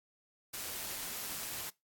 white noise with amplitude modulation, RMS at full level -39 dBFS, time 0.53-1.7 s, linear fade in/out 10 ms, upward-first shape sine, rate 202 Hz, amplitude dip 40%, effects noise-tail reverb RT60 0.2 s tail -22 dB re dry + AAC 64 kbps

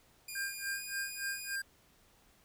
10% pulse tone with pitch glide, 2428 to 2463 Hz, D#7 to D#7, -43 to -18 cents, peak -33 dBFS, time 0.28-1.56 s, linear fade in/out 5 ms, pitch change +25 cents, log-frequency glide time 0.72-0.78 s
square tone with tremolo, 1596 Hz, G6, 31 cents sharp, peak -35 dBFS, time 0.35-1.62 s, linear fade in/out 5 ms, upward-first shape sine, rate 3.5 Hz, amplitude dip 100%
effects pink hiss -66 dBFS RMS until 2.44 s

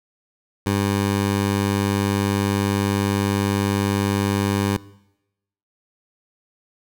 15% pulse tone, 100 Hz, G2, 35 cents sharp, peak -12 dBFS, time 0.66-4.77 s, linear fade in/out 5 ms, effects noise-tail reverb RT60 0.9 s tail -21 dB re dry

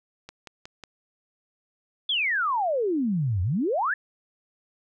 click train, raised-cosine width 0.2 ms, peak -23 dBFS, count 4, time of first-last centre 0.29-0.837 s, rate 5.48 Hz
sine exponential two-way sweep, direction down then up, 3520 to 84.9 to 1814 Hz, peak -22 dBFS, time 2.09-3.94 s, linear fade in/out 5 ms, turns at 3.42 s
effects none

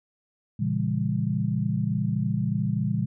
sine chord, A# diminished seventh, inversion none, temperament just, 116.54 / 139.85 / 167.82 / 201.4 Hz, A#2 / C#3 / E3 / G3, 0 / +16 / +31 / +47 cents, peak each -28 / -29 / -29 / -28 dBFS, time 0.59-3.06 s, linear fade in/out 10 ms, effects none

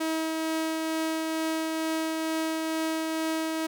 sawtooth tone with tremolo, 320 Hz, D#4, 49 cents sharp, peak -22 dBFS, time 0-3.67 s, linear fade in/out 10 ms, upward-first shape triangle, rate 2.2 Hz, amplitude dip 25%, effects none

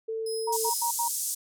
sine tone, 445.9 Hz, A4, 23 cents sharp, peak -29 dBFS, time 0.08-0.7 s, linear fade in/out 10 ms
20% pulse tone with tremolo, 5100 Hz, D#8, 42 cents sharp, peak -29 dBFS, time 0.26-0.87 s, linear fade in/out 5 ms, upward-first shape sine, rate 2.7 Hz, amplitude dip 55%
sine tone bursts, 940 Hz, A#5, 14 cents sharp, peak -26 dBFS, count 4, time 0.47-1.084 s, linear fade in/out 10 ms, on 98 ms, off 74 ms
pink band-pass noise, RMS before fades -31 dBFS, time 0.52-1.35 s, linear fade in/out 10 ms, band 6500 to 13000 Hz, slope 24 dB/octave
effects none

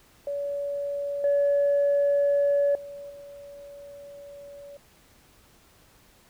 sine tone with level steps, 569 Hz, C#5, 45 cents sharp, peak -27 / -18 / -37 / -41 dBFS, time 0.27-4.77 s, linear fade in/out 2 ms, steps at 1.24 / 2.75 / 3.1 s, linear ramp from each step 2 ms, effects tanh soft clip ceiling -16 dBFS + pink hiss -58 dBFS RMS until 6.29 s

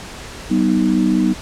sine chord, G augmented, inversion none, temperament equal with one note detuned, 191.85 / 246.9 / 311.1 Hz, G3 / B3 / D#4, -37 / 0 / 0 cents, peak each -17 dBFS, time 0.5-1.34 s, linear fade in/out 20 ms, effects pink hiss -33 dBFS RMS until 1.41 s + low-pass 8000 Hz 12 dB/octave

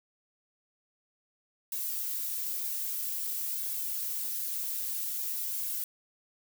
violet noise with flanger, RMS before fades -34 dBFS, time 1.72-5.84 s, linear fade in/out 2 ms, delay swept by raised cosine 1.8 to 5.2 ms, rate 0.51 Hz, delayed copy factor +0.7, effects none

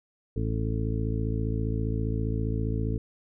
harmonic tone, 55 Hz, A1, in tune, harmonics 1 / 2 / 3 / 4 / 5 / 6 / 8, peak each -30 / -29 / -37 / -36 / -36 / -40 / -37 dBFS, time 0.36-2.98 s, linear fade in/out 5 ms, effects none

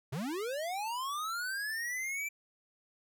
square linear sweep, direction up, 116.2 to 2349 Hz, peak -35 dBFS, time 0.12-2.29 s, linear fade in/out 10 ms, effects none

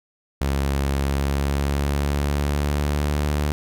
sawtooth tone with pitch glide, 69.2 to 73.74 Hz, C#2 to D2, -2 to +8 cents, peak -16 dBFS, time 0.41-3.52 s, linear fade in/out 0 ms, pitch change +110 cents, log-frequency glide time 0.96-3.23 s, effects none

